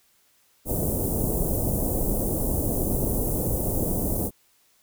pink band-stop noise, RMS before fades -25 dBFS, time 0.65-4.31 s, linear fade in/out 50 ms, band 620 to 9900 Hz, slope 24 dB/octave, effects white hiss -63 dBFS RMS until 4.82 s

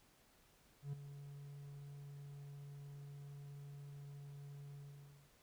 triangle tone with ADSR envelope, 142 Hz, C#3, 42 cents sharp, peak -37 dBFS, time 0.82-5.32 s, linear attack 110 ms, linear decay 7 ms, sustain -11 dB, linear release 560 ms, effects pink hiss -70 dBFS RMS until 5.42 s

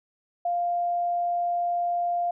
sine tone, 698.5 Hz, F5, in tune, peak -23 dBFS, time 0.45-2.31 s, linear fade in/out 5 ms, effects none

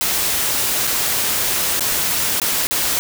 white noise with dropouts, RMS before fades -19 dBFS, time 0.01-2.99 s, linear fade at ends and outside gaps 0 ms, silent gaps 0.87-0.874 / 1.795-1.807 / 2.399-2.417 / 2.67-2.71 s, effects none

